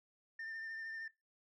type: tone with vibrato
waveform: sine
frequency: 1800 Hz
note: A6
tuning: 39 cents sharp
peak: -40 dBFS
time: 0.39-1.08 s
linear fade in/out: 5 ms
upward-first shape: sine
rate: 13 Hz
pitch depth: 20 cents each way
effects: noise-tail reverb RT60 0.2 s tail -20 dB re dry + tanh soft clip ceiling -41 dBFS